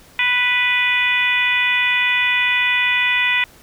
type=harmonic tone; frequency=493.9 Hz; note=B4; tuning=in tune; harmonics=2 / 3 / 4 / 5 / 6 / 7; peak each=-27 / -27 / -18 / -18 / -26 / -27 dBFS; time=0.19-3.44 s; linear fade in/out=2 ms; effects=pink hiss -47 dBFS RMS until 3.62 s